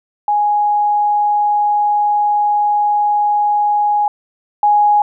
sine tone pair in turn, 830.6 / 830.6 Hz, G#5 / G#5, 0 / 0 cents, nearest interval unison, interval 0 cents, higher neither, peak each -11 / -8 dBFS, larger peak second, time 0.28-4.08 / 4.63-5.02 s, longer first, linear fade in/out 2 ms, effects none

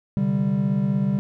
triangle chord, C suspended second, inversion none, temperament just, 130.81 / 147.16 / 196.22 Hz, C3 / D3 / G3, 0 / +4 / +2 cents, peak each -25 / -23 / -19 dBFS, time 0.17-1.19 s, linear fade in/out 0 ms, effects none

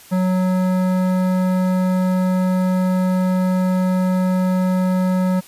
sine tone with hard clipping, 184.6 Hz, F#3, 4 cents flat, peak -17 dBFS, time 0.11-5.41 s, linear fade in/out 20 ms, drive 14 dB, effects white hiss -44 dBFS RMS until 5.47 s + resampled to 32000 Hz

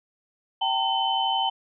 sine tone cluster, 776 / 908 / 3050 Hz, G5 / A#5 / G7, -18 / -46 / -48 cents, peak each -26 dBFS, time 0.61-1.5 s, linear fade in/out 10 ms, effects none

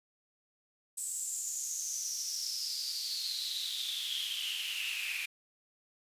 pink noise with high-pass filter sweep, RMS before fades -37 dBFS, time 0.97-5.26 s, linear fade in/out 10 ms, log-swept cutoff 8100 to 2400 Hz, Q 8.6, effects resampled to 32000 Hz

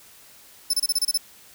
25% pulse tone bursts, 5274 Hz, E8, in tune, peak -14 dBFS, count 8, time 0.7-1.176 s, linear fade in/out 5 ms, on 35 ms, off 28 ms, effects white hiss -50 dBFS RMS until 1.54 s

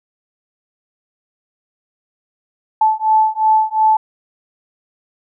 sine beating tone pair, 870 / 872.8 Hz, A5 / A5, -20 / -14 cents, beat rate 2.8 Hz, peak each -14 dBFS, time 2.81-3.97 s, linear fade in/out 5 ms, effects none

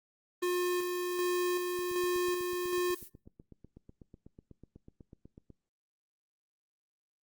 square tone with tremolo, 357.3 Hz, F4, 40 cents sharp, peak -29 dBFS, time 0.42-2.95 s, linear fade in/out 10 ms, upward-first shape square, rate 1.3 Hz, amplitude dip 35%
violet noise, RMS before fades -48 dBFS, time 0.45-3.1 s, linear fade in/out 50 ms
click train, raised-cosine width 3 ms, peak -38 dBFS, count 31, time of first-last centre 1.79-5.503 s, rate 8.08 Hz
effects noise-tail reverb RT60 0.4 s tail -24 dB re dry + Opus 24 kbps

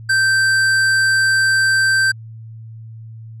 sine tone with hard clipping, 1560 Hz, G6, 9 cents flat, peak -14 dBFS, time 0.09-2.12 s, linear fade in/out 10 ms, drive 13 dB, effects added 112 Hz sine -32 dBFS peak until 3.4 s + resampled to 24000 Hz

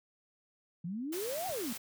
sine exponential two-way sweep, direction up then down, 161.4 to 784 to 210.4 Hz, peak -35 dBFS, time 0.84-1.73 s, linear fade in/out 5 ms, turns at 1.47 s
white noise, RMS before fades -42 dBFS, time 1.12-1.78 s, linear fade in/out 10 ms
brown noise with exponential decay, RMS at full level -46 dBFS, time 1.49-1.66 s, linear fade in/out 0 ms, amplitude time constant 35 ms
effects high-pass 100 Hz 12 dB/octave

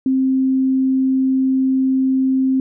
sine tone, 263.3 Hz, C4, 11 cents sharp, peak -13 dBFS, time 0.06-2.6 s, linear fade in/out 2 ms, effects none

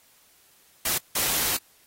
white noise bursts at uneven times, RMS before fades -25 dBFS, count 2, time 0.85-0.98 / 1.15-1.57 s, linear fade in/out 5 ms, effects white hiss -59 dBFS RMS until 1.86 s + AAC 48 kbps

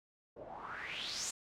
white noise with low-pass filter sweep, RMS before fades -43 dBFS, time 0.36-1.31 s, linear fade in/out 10 ms, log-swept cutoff 490 to 7800 Hz, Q 5, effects none

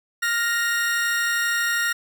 40% pulse tone pair together, 1406.1 / 1864 Hz, F6 / A#6, +11 / -1 cents, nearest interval perfect fourth, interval 488 cents, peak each -23 / -22 dBFS, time 0.22-1.93 s, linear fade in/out 10 ms, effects none

